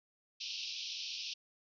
white band-pass noise, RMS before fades -42 dBFS, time 0.4-1.34 s, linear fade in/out 10 ms, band 2500 to 5700 Hz, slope 96 dB/octave, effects none

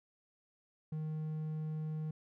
triangle tone, 155.56 Hz, D#3, in tune, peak -34 dBFS, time 0.92-2.11 s, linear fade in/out 5 ms, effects none

